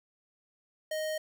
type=tone; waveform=square; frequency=622.3 Hz; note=D#5; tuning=in tune; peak=-32 dBFS; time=0.91-1.18 s; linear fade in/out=5 ms; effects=none